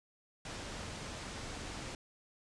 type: low-pass noise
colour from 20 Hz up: pink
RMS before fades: -44 dBFS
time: 0.45-1.95 s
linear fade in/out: 2 ms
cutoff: 8300 Hz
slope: 24 dB/octave
effects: resampled to 24000 Hz